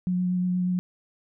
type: tone with vibrato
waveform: sine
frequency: 180.9 Hz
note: F#3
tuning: 39 cents flat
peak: -22 dBFS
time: 0.07-0.79 s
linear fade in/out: 0 ms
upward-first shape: sine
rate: 8.4 Hz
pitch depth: 12 cents each way
effects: none

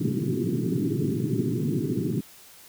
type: band-pass noise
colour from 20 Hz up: pink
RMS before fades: -26 dBFS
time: 0-2.21 s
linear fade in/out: 10 ms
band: 110 to 410 Hz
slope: 96 dB/octave
effects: white hiss -50 dBFS RMS until 2.68 s

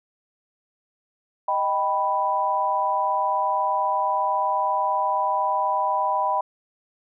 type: chord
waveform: sine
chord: Eb augmented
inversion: none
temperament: equal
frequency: 622.3 / 784 / 987.8 Hz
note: Eb5 / G5 / B5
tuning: 0 / 0 / 0 cents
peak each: -28 / -25 / -22 dBFS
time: 1.48-6.41 s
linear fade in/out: 5 ms
effects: none

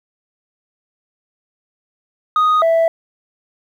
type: tone pair in turn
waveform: sine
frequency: 1244.5 / 659.3 Hz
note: D#6 / E5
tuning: 0 / 0 cents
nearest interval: major seventh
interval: 1100 cents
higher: first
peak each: -8 dBFS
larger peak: neither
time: 2.36-2.62 / 2.62-2.88 s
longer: neither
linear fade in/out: 2 ms
effects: tanh soft clip ceiling -10 dBFS + 8-bit

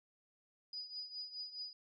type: tone with tremolo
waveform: sine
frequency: 4942 Hz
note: D#8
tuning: 13 cents flat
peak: -40 dBFS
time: 0.73-1.73 s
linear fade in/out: 2 ms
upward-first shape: triangle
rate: 4.8 Hz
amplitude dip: 80%
effects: none

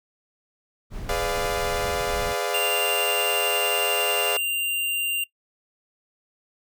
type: noise with tremolo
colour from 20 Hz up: brown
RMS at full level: -32 dBFS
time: 0.9-2.36 s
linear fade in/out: 50 ms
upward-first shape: sine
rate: 2.4 Hz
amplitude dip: 25%
type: chord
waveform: sawtooth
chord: G# diminished seventh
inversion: none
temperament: equal with one note detuned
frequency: 415.3 / 500.2 / 587.3 / 698.5 Hz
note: G#4 / B4 / D5 / F5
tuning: 0 / +22 / 0 / 0 cents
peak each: -26 dBFS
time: 1.09-4.37 s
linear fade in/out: 2 ms
type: tone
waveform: square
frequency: 2783 Hz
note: F7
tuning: 7 cents flat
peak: -23 dBFS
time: 2.54-5.24 s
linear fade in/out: 5 ms
effects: noise-tail reverb RT60 0.1 s tail -21 dB re dry

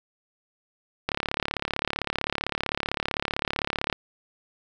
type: click train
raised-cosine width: 0.3 ms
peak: -9 dBFS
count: 102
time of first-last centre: 1.09-3.927 s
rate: 35.6 Hz
effects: none

